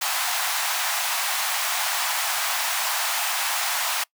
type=high-pass noise; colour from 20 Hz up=pink; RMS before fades=-25 dBFS; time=0.01-4.04 s; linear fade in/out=10 ms; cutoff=710 Hz; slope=48 dB/octave; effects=noise-tail reverb RT60 0.1 s tail -24 dB re dry